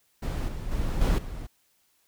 brown noise with level steps, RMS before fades -28 / -34 / -28 / -21 / -36 dBFS, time 0.22-1.47 s, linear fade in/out 10 ms, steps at 0.48 / 0.71 / 1.01 / 1.18 s, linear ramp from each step 5 ms, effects white hiss -68 dBFS RMS until 2.07 s

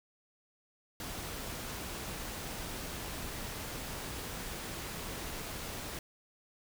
pink noise, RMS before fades -41 dBFS, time 1-5.99 s, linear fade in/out 2 ms, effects none

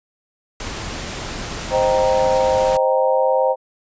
pink noise, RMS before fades -28 dBFS, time 0.6-2.77 s, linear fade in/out 2 ms
sine chord, C minor seventh, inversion none, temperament equal, 523.3 / 622.3 / 784 / 932.3 Hz, C5 / Eb5 / G5 / Bb5, 0 / 0 / 0 / 0 cents, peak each -16 / -21 / -22 / -22 dBFS, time 1.7-3.56 s, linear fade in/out 50 ms
effects resampled to 16000 Hz

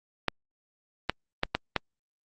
clicks, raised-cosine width 0.3 ms, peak -8 dBFS, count 5, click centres 0.283 / 1.096 / 1.434 / 1.55 / 1.763 s, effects Opus 48 kbps

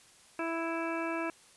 harmonic tone, 330.3 Hz, E4, 4 cents sharp, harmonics 1 / 2 / 3 / 4 / 5 / 7 / 8, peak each -35 / -38 / -40 / -41 / -42 / -43 / -44 dBFS, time 0.39-1.3 s, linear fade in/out 2 ms, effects white hiss -59 dBFS RMS until 1.56 s + resampled to 24000 Hz

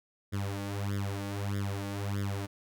sawtooth tone with flanger, 100 Hz, G2, 35 cents sharp, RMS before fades -34 dBFS, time 0.32-2.47 s, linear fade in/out 20 ms, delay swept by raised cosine 0.57 to 3.57 ms, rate 1.6 Hz, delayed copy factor +0.95, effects none

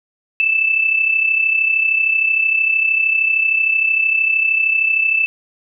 sine tone with amplitude modulation, 2637 Hz, E7, in tune, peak -10 dBFS, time 0.4-5.26 s, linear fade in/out 0 ms, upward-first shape sine, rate 33.1 Hz, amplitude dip 60%, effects none

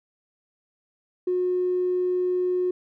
triangle tone with tanh clipping, 362.6 Hz, F#4, 35 cents flat, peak -21 dBFS, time 1.27-2.71 s, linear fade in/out 5 ms, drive 4 dB, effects none

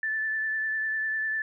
sine tone with vibrato, 1754 Hz, A6, 6 cents flat, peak -26 dBFS, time 0.03-1.42 s, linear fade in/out 2 ms, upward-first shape sine, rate 10 Hz, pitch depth 17 cents each way, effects none

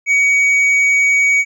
sine tone with hard clipping, 2255 Hz, C#7, 29 cents sharp, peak -11 dBFS, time 0.06-1.45 s, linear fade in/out 50 ms, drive 4 dB, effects none

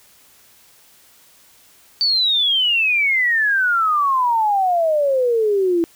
sine exponential sweep, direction down, 4600 to 329.6 Hz, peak -14 dBFS, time 2.01-5.84 s, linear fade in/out 0 ms, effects white hiss -51 dBFS RMS until 5.95 s

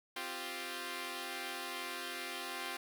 5% pulse chord, C suspended fourth, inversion none, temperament equal, 261.6 / 349.2 / 392 Hz, C4 / F4 / G4, 0 / 0 / 0 cents, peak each -35 / -31 / -34 dBFS, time 0.16-2.77 s, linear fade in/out 5 ms, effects none

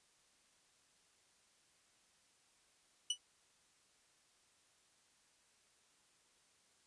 sawtooth tone with exponential decay, 2960 Hz, F#7, in tune, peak -27 dBFS, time 3.1-3.18 s, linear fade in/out 5 ms, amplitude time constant 17 ms, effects white hiss -72 dBFS RMS until 6.86 s + resampled to 22050 Hz

